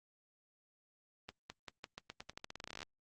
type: accelerating click train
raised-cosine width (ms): 0.2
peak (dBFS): -27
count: 23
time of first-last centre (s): 1.29-2.83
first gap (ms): 210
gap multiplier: 0.87
effects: Opus 24 kbps